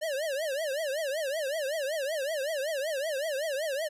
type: tone with vibrato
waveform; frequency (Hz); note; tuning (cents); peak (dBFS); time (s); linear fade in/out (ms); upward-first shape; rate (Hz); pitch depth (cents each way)
square; 587; D5; -1; -30; 0.01-3.89; 20; triangle; 5.3; 230
effects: resampled to 32000 Hz